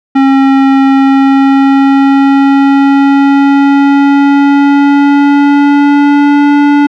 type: tone with pitch glide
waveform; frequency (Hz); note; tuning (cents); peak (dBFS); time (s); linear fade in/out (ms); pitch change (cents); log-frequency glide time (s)
square; 270.7 to 288.5; C#4 to D4; -41 to -31; -4; 0.15-6.87; 10; +110; 0.88-6.57
effects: low-pass 2000 Hz 12 dB/octave